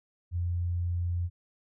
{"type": "tone", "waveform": "sine", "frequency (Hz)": 87.31, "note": "F2", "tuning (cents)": 0, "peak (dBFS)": -27, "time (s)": [0.31, 1.3], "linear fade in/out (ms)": 50, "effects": []}